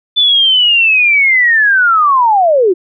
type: linear sweep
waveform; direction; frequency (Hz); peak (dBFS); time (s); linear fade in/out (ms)
sine; down; 3520 to 338.4; -6; 0.16-2.74; 20
effects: none